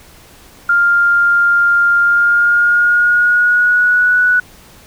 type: tone with pitch glide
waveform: sine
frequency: 1400 to 1476.4 Hz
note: F6 to F#6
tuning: +4 to -4 cents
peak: -8 dBFS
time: 0.69-4.4 s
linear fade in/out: 5 ms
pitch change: +92 cents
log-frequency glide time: 2.01-4.19 s
effects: pink hiss -42 dBFS RMS until 4.86 s